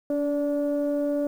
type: tone pair together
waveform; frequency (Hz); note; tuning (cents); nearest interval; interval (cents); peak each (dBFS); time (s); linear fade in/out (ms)
sine; 287.1 / 580.9; D4 / D5; -39 / -19; octave; 1220; -24; 0.1-1.27; 2
effects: tanh soft clip ceiling -18 dBFS + 9-bit